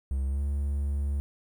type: tone with pitch glide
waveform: triangle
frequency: 67.3 to 70.81 Hz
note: C2 to C#2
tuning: +49 to +37 cents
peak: -24 dBFS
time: 0.11-1.2 s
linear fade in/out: 0 ms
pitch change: +88 cents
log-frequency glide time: 0.27-0.41 s
effects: 10-bit